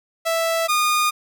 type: tone pair in turn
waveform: sawtooth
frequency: 659.3 / 1222.5 Hz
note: E5 / D#6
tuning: 0 / -31 cents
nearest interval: major seventh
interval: 1069 cents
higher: second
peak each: -15 / -13 dBFS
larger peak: second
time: 0.25-0.68 / 0.68-1.11 s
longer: neither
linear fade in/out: 20 ms
effects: none